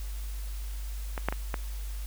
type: clicks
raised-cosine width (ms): 0.5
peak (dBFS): -18 / -11 / -17 / -15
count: 4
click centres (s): 1.178 / 1.286 / 1.325 / 1.542
effects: added 50 Hz sine -33 dBFS peak until 2.06 s + white hiss -49 dBFS RMS until 2.06 s